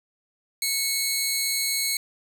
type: tone pair together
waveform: 15% pulse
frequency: 2200 / 4082 Hz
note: C#7 / C8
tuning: -14 / -44 cents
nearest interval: major seventh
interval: 1070 cents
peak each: -20 dBFS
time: 0.62-1.97 s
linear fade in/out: 2 ms
effects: none